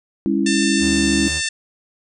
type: chord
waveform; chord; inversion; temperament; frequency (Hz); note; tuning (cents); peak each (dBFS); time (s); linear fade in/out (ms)
sine; C# minor; second; equal with one note detuned; 202.8 / 277.2 / 329.6; G#3 / C#4 / E4; -41 / 0 / 0; -20; 0.26-1.28; 0
type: harmonic tone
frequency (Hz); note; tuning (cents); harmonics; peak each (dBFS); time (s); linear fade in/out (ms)
894; A5; +27; 2 / 3 / 4 / 5 / 6 / 7 / 8 / 9 / 10; -25 / -27 / -28 / -29 / -30 / -30 / -31 / -32 / -32; 0.46-1.49; 5
type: tone with vibrato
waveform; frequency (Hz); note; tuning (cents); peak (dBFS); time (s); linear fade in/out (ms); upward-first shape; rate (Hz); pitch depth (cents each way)
35% pulse; 77.78; D#2; 0; -25; 0.79-1.42; 50; sine; 2.4; 19
effects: none